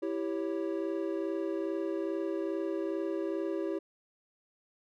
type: chord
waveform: triangle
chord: C# diminished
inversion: first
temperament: equal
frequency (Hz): 329.6 / 392 / 554.4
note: E4 / G4 / C#5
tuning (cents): 0 / 0 / 0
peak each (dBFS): -32 / -33 / -37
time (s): 0.02-3.79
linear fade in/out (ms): 10
effects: none